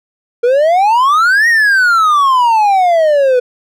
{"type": "exponential two-way sweep", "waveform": "triangle", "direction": "up then down", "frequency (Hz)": [466.2, 1900, 488], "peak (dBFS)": -5, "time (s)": [0.43, 3.4], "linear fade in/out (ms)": 10, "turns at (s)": 1.48, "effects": []}